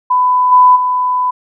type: tone with level steps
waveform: sine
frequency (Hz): 1000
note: B5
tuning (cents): +21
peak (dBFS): -8 / -3 / -11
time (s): 0.1-1.31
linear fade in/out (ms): 10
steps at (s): 0.51 / 0.75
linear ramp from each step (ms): 20
effects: none